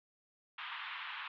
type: band-pass noise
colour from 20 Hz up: pink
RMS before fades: -44 dBFS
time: 0.58-1.28 s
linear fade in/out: 5 ms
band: 950 to 3500 Hz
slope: 48 dB/octave
effects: none